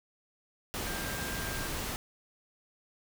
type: tone in noise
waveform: sine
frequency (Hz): 1592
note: G6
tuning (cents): +26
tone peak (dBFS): -41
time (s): 0.86-1.67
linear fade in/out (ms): 0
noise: pink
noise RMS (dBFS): -36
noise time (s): 0.74-1.96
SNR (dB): -8
effects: none